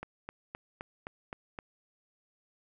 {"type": "click train", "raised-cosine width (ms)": 0.5, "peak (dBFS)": -24, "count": 7, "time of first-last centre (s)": [0.03, 1.588], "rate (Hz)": 3.85, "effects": []}